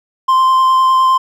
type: tone with vibrato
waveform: triangle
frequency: 1044 Hz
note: C6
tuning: 4 cents flat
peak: -6 dBFS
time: 0.28-1.18 s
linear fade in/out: 10 ms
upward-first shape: sine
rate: 9.8 Hz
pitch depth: 10 cents each way
effects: none